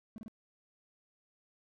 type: tone bursts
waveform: triangle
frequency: 220 Hz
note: A3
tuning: in tune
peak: -40 dBFS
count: 3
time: 0.16-0.281 s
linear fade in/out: 0 ms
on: 21 ms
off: 29 ms
effects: none